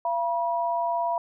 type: tone pair together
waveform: sine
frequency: 683 / 965.9 Hz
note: F5 / B5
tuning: -39 / -39 cents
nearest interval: tritone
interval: 600 cents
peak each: -26 dBFS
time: 0.05-1.18 s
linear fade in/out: 2 ms
effects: none